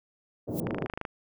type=band-pass noise; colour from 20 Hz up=pink; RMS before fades=-33 dBFS; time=0.47-0.87 s; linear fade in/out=20 ms; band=120 to 550 Hz; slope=24 dB/octave
type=noise with exponential growth; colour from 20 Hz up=violet; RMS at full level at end=-34 dBFS; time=0.48-0.6 s; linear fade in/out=0 ms; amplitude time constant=25 ms
type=click train; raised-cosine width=0.5 ms; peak=-18 dBFS; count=11; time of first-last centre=0.67-1.052 s; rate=26.2 Hz
effects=none